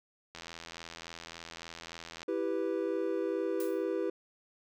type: click train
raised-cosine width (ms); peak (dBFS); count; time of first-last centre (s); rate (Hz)
0.2; -26; 158; 0.35-2.23; 83.5
type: chord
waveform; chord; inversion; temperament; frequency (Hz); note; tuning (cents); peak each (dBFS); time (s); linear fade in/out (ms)
triangle; E minor; none; equal; 329.6 / 392 / 493.9; E4 / G4 / B4; 0 / 0 / 0; -33 / -32 / -33; 2.28-4.1; 5
type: noise with exponential decay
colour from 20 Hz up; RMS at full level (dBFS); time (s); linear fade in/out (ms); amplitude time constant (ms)
blue; -42; 3.6-3.88; 2; 59
effects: none